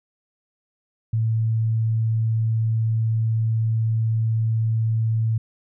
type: tone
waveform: sine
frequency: 112 Hz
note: A2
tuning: 31 cents sharp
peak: -18 dBFS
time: 1.13-5.38 s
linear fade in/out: 5 ms
effects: none